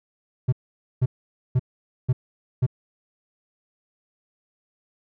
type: tone bursts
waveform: triangle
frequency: 126.5 Hz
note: B2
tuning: 42 cents sharp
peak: -14 dBFS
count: 5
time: 0.48-2.665 s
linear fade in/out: 10 ms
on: 45 ms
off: 490 ms
effects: none